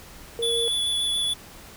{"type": "tone", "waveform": "sine", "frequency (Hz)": 466.2, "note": "A#4", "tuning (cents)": 0, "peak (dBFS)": -26, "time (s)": [0.39, 0.68], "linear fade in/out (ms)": 0}
{"type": "tone with vibrato", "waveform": "square", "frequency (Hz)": 3435, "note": "A7", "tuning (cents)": -42, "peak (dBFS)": -23, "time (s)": [0.42, 1.34], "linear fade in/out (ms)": 10, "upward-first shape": "square", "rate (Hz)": 6.9, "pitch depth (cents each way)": 9}
{"effects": ["added 60 Hz sine -54 dBFS peak until 1.76 s", "pink hiss -45 dBFS RMS until 1.76 s"]}